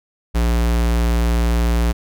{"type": "tone", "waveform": "square", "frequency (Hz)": 58.27, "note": "A#1", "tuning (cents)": 0, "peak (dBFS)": -15, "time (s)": [0.34, 1.93], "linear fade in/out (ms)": 20, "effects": []}